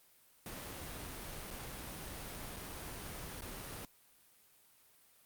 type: noise with dropouts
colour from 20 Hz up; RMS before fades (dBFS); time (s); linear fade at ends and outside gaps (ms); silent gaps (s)
pink; -45; 0.46-3.85; 1; 1.505-1.51 / 2.563-2.567 / 3.408-3.42
effects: white hiss -66 dBFS RMS until 5.25 s + Opus 32 kbps